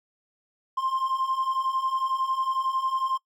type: beating tone pair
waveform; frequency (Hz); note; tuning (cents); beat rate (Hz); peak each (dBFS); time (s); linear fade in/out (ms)
triangle; 1046.5 / 1057.5; C6 / C6; 0 / +18; 11; -27 / -23; 0.77-3.18; 10
effects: noise-tail reverb RT60 0.1 s tail -23 dB re dry + tanh soft clip ceiling -17 dBFS